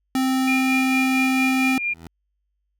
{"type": "tone", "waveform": "square", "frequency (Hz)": 261.6, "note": "C4", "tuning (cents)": 0, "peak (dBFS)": -19, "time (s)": [0.15, 1.78], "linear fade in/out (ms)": 2}
{"type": "tone with tremolo", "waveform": "sine", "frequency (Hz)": 2403, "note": "D7", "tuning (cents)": 39, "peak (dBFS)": -20, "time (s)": [0.47, 1.94], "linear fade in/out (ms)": 10, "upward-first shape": "sine", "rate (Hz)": 4.4, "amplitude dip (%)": 55}
{"type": "tone with exponential growth", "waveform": "15% pulse", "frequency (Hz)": 82.7, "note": "E2", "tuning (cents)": 6, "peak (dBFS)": -28, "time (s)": [1.74, 2.07], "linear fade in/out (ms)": 0, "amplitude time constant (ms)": 70}
{"effects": ["added 50 Hz sine -70 dBFS peak until 2.79 s"]}